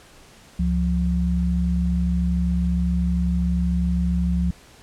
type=tone pair together; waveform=sine; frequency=69.3 / 176.65 Hz; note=C#2 / F3; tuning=0 / +20 cents; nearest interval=octave + major third; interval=1620 cents; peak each=-21 / -21 dBFS; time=0.59-4.51 s; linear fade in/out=5 ms; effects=pink hiss -49 dBFS RMS until 4.82 s + low-pass 10000 Hz 12 dB/octave